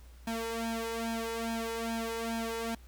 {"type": "tone with flanger", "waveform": "sawtooth", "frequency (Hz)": 228, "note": "A#3", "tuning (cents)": -38, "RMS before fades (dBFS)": -35, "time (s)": [0.27, 2.75], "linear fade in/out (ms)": 5, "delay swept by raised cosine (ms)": [1.2, 2.07], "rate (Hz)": 2.4, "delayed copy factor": 0.9, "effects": ["added 60 Hz sine -50 dBFS peak until 2.87 s", "pink hiss -62 dBFS RMS until 2.87 s"]}